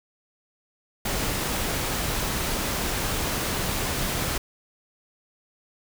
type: noise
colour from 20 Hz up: pink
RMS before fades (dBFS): -27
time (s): 1.05-4.38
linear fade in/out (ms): 5
effects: none